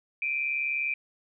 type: tone pair together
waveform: sine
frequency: 2360 / 2500 Hz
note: D7 / D#7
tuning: +8 / +8 cents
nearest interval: minor second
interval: 100 cents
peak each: -28 / -31 dBFS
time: 0.22-0.94 s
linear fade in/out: 2 ms
effects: none